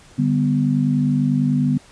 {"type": "chord", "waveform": "sine", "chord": "G major", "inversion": "second", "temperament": "equal", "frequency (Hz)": [146.83, 196, 246.9], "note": ["D3", "G3", "B3"], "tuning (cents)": [0, 0, 0], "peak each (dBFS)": [-19, -23, -18], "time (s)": [0.18, 1.78], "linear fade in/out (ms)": 10, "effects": ["pink hiss -48 dBFS RMS until 1.91 s", "resampled to 22050 Hz"]}